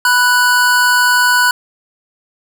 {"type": "tone pair together", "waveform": "square", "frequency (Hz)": [987.8, 1480], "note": ["B5", "F#6"], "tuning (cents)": [0, 0], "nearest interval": "perfect fifth", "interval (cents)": 700, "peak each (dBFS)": [-15, -11], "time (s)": [0.05, 1.51], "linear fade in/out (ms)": 2, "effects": []}